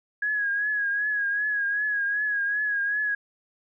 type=tone with vibrato; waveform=sine; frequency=1661.2 Hz; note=G#6; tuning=in tune; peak=-23 dBFS; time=0.22-3.15 s; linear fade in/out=5 ms; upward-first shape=triangle; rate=2.6 Hz; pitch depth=58 cents each way; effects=none